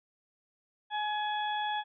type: harmonic tone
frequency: 843 Hz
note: G#5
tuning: 26 cents sharp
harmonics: 1 / 2 / 3 / 4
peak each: -31 / -38 / -48 / -39 dBFS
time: 0.9-1.84 s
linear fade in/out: 50 ms
effects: none